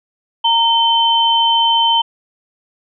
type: tone pair together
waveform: sine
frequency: 922 / 3083 Hz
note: A#5 / G7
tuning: -19 / -29 cents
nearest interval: octave + major sixth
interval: 2090 cents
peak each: -13 dBFS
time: 0.44-2.02 s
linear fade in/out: 10 ms
effects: none